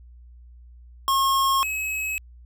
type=tone pair in turn; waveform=square; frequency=1082 / 2564 Hz; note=C#6 / E7; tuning=-42 / -49 cents; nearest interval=octave + minor third; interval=1493 cents; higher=second; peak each=-19 / -26 dBFS; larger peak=first; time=1.08-1.63 / 1.63-2.18 s; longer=neither; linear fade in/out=0 ms; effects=added 60 Hz sine -44 dBFS peak until 2.45 s